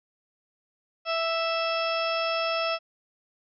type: harmonic tone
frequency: 659.3 Hz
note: E5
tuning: in tune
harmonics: 1 / 2 / 3 / 4 / 5 / 6 / 7 / 8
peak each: -28 / -30 / -41 / -32 / -37 / -46 / -44 / -35 dBFS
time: 1.05-2.79 s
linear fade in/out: 50 ms
effects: none